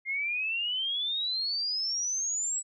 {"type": "exponential sweep", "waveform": "sine", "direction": "up", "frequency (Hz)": [2107, 7902], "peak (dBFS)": -28, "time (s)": [0.05, 2.63], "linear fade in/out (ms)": 50, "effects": []}